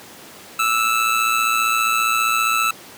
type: tone with amplitude modulation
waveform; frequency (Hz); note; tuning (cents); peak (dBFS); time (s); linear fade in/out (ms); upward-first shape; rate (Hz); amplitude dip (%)
25% pulse; 1316; E6; -3; -10; 0.59-2.71; 5; sine; 115; 55
effects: pink hiss -40 dBFS RMS until 2.97 s + high-pass 200 Hz 12 dB/octave